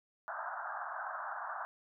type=band-pass noise; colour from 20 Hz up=white; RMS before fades=-41 dBFS; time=0.28-1.65 s; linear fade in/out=0 ms; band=630 to 1600 Hz; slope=96 dB/octave; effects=none